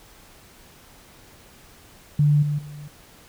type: tone with level steps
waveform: sine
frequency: 147.2 Hz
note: D3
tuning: 4 cents sharp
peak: -14 / -21 / -35 dBFS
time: 2.19-2.88 s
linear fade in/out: 5 ms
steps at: 2.42 / 2.58 s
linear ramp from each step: 10 ms
effects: pink hiss -50 dBFS RMS until 3.28 s